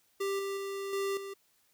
square tone with level steps, 394 Hz, G4, 9 cents sharp, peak -31 / -34 / -36 / -31 / -40 dBFS, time 0.2-1.34 s, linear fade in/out 10 ms, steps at 0.39 / 0.57 / 0.93 / 1.17 s, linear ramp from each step 2 ms, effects white hiss -70 dBFS RMS until 1.73 s

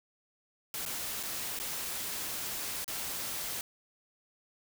white noise with dropouts, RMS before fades -37 dBFS, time 0.74-3.61 s, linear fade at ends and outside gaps 1 ms, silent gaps 0.853-0.861 / 1.229-1.234 / 1.59-1.599 / 2.844-2.879 s, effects none

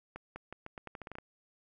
accelerating click train, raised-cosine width 0.5 ms, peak -28 dBFS, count 12, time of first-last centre 0.16-1.185 s, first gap 200 ms, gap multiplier 0.83, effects none

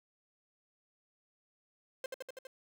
45% pulse tone with echo, 523.3 Hz, C5, in tune, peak -36 dBFS, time 2.04-2.06 s, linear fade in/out 2 ms, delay 82 ms, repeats 5, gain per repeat -2 dB, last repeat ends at 2.47 s, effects none

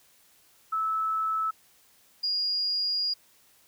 sine tone pair in turn, 1306 / 4853 Hz, E6 / D#8, -17 / -44 cents, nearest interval octave + major seventh, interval 2273 cents, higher second, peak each -25 dBFS, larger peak neither, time 0.72-1.51 / 2.23-3.14 s, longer second, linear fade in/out 10 ms, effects white hiss -61 dBFS RMS until 3.67 s

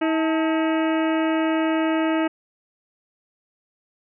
harmonic tone with a mistuned harmonic, 320 Hz, D#4, 49 cents sharp, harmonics 1 / 2 / 3 / 4 / 5 / 6 / 7 / 8 / 9, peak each -20 / -26 / -30 / -32 / -34 / -36 / -37 / -38 / -39 dBFS, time 0.01-2.28 s, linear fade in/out 10 ms, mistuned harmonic 3, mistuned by -130 cents, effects none

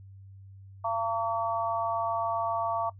harmonic tone, 227.5 Hz, A#3, 42 cents flat, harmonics 3 / 4 / 5, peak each -31 / -31 / -31 dBFS, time 0.84-2.9 s, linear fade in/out 10 ms, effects noise-tail reverb RT60 0.1 s tail -20 dB re dry + added 97 Hz sine -46 dBFS peak until 2.99 s

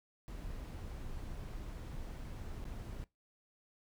brown noise with dropouts, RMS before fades -44 dBFS, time 0.28-3.04 s, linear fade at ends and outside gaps 0 ms, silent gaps 2.641-2.653 s, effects noise-tail reverb RT60 0.2 s tail -21 dB re dry

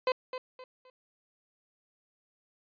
30% pulse tone with echo, 511 Hz, C5, 41 cents flat, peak -22 dBFS, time 0.07-0.12 s, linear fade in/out 2 ms, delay 260 ms, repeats 3, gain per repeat -10 dB, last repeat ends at 0.9 s, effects resampled to 11025 Hz

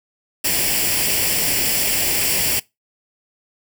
white noise with comb filter, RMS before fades -19 dBFS, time 0.44-2.6 s, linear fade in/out 10 ms, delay 0.39 ms, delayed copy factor +0.65, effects noise-tail reverb RT60 0.2 s tail -22 dB re dry

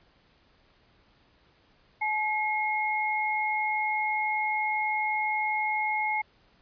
sine tone pair together, 854.8 / 2154 Hz, G#5 / C7, +50 / +50 cents, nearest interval octave + major third, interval 1600 cents, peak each -28 dBFS, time 2.01-6.22 s, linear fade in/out 10 ms, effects pink hiss -63 dBFS RMS until 6.61 s + resampled to 11025 Hz

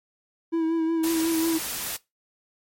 triangle tone with vibrato, 326.4 Hz, E4, 17 cents flat, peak -19 dBFS, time 0.52-1.59 s, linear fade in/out 20 ms, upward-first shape sine, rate 5.5 Hz, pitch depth 30 cents each way
white noise, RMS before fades -31 dBFS, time 1.03-1.97 s, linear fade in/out 10 ms
effects noise-tail reverb RT60 0.2 s tail -20 dB re dry + MP3 64 kbps

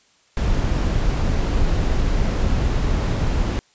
brown noise, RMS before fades -19 dBFS, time 0.37-3.59 s, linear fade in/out 0 ms, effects white hiss -58 dBFS RMS until 3.74 s + resampled to 16000 Hz

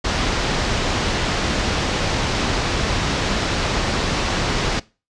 pink low-pass noise, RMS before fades -21 dBFS, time 0.04-4.8 s, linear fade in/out 10 ms, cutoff 6000 Hz, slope 24 dB/octave, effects noise-tail reverb RT60 0.3 s tail -21 dB re dry + resampled to 22050 Hz

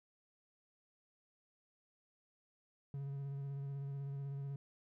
triangle tone with vibrato, 139.1 Hz, C#3, 6 cents sharp, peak -38 dBFS, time 2.94-4.56 s, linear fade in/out 2 ms, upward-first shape square, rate 16 Hz, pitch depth 17 cents each way, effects none

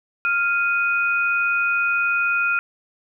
sine tone pair together, 1396.9 / 2489 Hz, F6 / D#7, 0 / 0 cents, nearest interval minor seventh, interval 1000 cents, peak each -19 / -22 dBFS, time 0.25-2.59 s, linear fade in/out 0 ms, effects none

